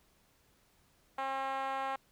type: tone with band-pass filter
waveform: 5% pulse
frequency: 268.8 Hz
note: C4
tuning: 47 cents sharp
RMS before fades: -36 dBFS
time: 1.18-1.96 s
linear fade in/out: 5 ms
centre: 850 Hz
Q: 2.3
effects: pink hiss -69 dBFS RMS until 2.11 s